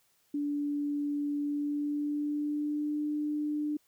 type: tone with pitch glide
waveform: sine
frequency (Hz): 290 to 298.3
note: D4 to D4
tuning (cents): -22 to +27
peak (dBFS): -29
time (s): 0.34-3.77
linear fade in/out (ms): 5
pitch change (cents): +49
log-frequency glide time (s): 1.4-3.03
effects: white hiss -70 dBFS RMS until 3.87 s